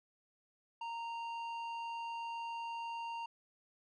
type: tone with low-pass filter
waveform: square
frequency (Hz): 927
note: A#5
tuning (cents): -10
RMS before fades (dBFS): -42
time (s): 0.81-3.26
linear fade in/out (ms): 5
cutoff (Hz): 2900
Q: 1
effects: none